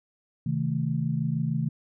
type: chord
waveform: sine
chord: A diminished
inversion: first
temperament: just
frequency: 132 / 158.4 / 220 Hz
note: C3 / Eb3 / A3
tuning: +16 / +31 / 0 cents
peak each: -29 / -27 / -31 dBFS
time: 0.46-1.69 s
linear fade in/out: 5 ms
effects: none